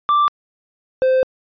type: tone pair in turn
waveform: triangle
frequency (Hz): 1174.7 / 519.2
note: D6 / C5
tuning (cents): 0 / -13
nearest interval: octave + major second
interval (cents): 1413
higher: first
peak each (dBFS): -10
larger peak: neither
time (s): 0.09-0.28 / 1.02-1.23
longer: second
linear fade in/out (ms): 0
effects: resampled to 11025 Hz